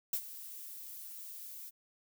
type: noise with ADSR envelope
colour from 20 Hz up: violet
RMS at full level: -32 dBFS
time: 0.13-1.71 s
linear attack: 3 ms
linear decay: 71 ms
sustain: -15 dB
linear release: 31 ms
effects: none